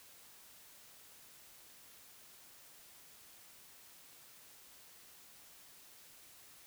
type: silence
effects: white hiss -59 dBFS RMS until 6.66 s